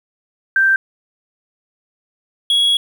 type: tone pair in turn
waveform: sine / triangle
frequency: 1568 / 3333 Hz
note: G6 / G#7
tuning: 0 / +5 cents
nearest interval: octave + minor second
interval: 1305 cents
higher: second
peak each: -10 dBFS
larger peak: neither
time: 0.56-0.76 / 2.5-2.77 s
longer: second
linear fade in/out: 2 ms
effects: 8-bit